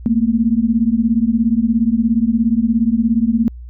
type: beating tone pair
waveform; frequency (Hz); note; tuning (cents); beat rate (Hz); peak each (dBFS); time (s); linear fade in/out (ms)
sine; 220 / 237; A3 / A#3; 0 / +29; 17; -15; 0.06-3.48; 0
effects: added 60 Hz sine -30 dBFS peak until 3.69 s